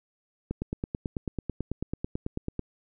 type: click train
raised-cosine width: 3 ms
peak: -17 dBFS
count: 20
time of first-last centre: 0.51-2.593 s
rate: 9.12 Hz
effects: none